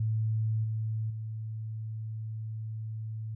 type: tone with level steps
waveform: sine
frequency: 110 Hz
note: A2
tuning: in tune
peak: -26 / -29 / -34 dBFS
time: 0-3.35 s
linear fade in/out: 5 ms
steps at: 0.64 / 1.1 s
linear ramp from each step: 5 ms
effects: none